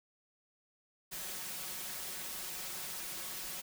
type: noise with comb filter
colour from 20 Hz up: white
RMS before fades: -42 dBFS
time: 1.11-3.62 s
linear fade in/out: 20 ms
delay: 5.4 ms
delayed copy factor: +0.8
effects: none